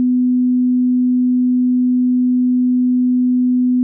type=tone; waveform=sine; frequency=250 Hz; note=B3; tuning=21 cents sharp; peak=-11 dBFS; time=0-3.83 s; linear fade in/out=0 ms; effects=none